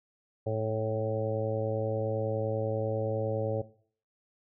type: harmonic tone with a mistuned harmonic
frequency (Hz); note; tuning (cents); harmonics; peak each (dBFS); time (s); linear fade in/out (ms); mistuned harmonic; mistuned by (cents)
110; A2; 0; 1 / 2 / 3 / 4 / 5 / 6 / 7; -32 / -43 / -41 / -34 / -32 / -43 / -42; 0.46-3.62; 10; 1; -15
effects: noise-tail reverb RT60 0.5 s tail -17 dB re dry